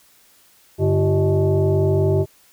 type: tone with frequency modulation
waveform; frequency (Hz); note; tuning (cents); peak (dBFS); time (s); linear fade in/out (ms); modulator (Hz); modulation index
sine; 144.8; D3; -24; -14; 0.78-2.26; 50; 242; 1.6
effects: white hiss -54 dBFS RMS until 2.52 s